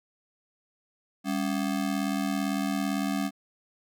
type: ring-modulated tone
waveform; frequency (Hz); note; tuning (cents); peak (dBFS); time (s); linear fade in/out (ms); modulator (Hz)
square; 238.6; A#3; +41; -24; 1.24-3.31; 50; 38.9
effects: none